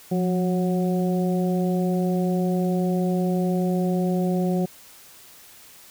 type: harmonic tone with a mistuned harmonic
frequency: 183.5 Hz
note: F#3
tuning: 14 cents flat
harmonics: 1 / 2 / 3 / 4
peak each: -21 / -27 / -31 / -33 dBFS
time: 0.11-4.66 s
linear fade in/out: 10 ms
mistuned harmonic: 1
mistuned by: -50 cents
effects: white hiss -48 dBFS RMS until 5.9 s